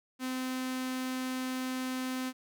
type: tone with notch filter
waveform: sawtooth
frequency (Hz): 257.4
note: C4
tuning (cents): -28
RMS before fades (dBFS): -35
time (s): 0.19-2.33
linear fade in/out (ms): 50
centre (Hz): 610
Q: 1.3
effects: none